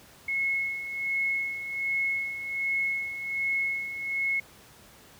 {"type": "tone with tremolo", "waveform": "sine", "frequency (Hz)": 2179, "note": "C#7", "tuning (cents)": -30, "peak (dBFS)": -24, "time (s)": [0.28, 4.4], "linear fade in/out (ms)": 5, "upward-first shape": "sine", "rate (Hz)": 1.3, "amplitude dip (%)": 65, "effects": ["pink hiss -53 dBFS RMS until 5.19 s", "high-pass 60 Hz 12 dB/octave"]}